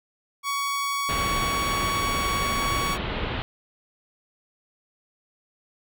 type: tone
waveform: sawtooth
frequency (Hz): 1122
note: C#6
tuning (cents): +21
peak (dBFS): -21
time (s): 0.43-2.98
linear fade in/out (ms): 50
type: low-pass noise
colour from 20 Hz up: pink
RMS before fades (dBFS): -29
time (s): 1.09-3.42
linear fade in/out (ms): 0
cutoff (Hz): 3800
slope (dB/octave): 48
effects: none